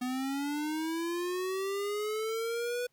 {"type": "linear sweep", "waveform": "square", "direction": "up", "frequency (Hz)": [247.7, 493.9], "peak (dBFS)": -32, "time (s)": [0.01, 2.87], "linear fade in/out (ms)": 10, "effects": ["pink hiss -75 dBFS RMS until 2.92 s"]}